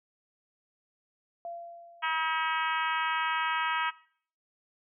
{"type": "tone with exponential decay", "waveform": "sine", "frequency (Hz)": 685, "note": "F5", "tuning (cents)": -34, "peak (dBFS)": -35, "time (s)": [1.45, 2.65], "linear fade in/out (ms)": 1, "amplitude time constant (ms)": 260}
{"type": "harmonic tone", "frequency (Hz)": 320, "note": "D#4", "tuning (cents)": 49, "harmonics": [3, 4, 5, 6, 7, 8, 9, 10], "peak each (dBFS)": [-31, -33, -35, -37, -38, -39, -40, -41], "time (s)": [2.02, 3.91], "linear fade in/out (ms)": 20}
{"effects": ["noise-tail reverb RT60 0.5 s tail -18 dB re dry"]}